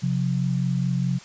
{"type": "tone pair together", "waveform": "sine", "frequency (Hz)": [133.8, 178.6], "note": ["C3", "F3"], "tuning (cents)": [39, 39], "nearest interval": "perfect fourth", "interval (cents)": 500, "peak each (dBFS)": [-23, -24], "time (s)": [0.02, 1.19], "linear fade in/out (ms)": 20, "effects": ["white hiss -45 dBFS RMS until 1.24 s", "resampled to 16000 Hz"]}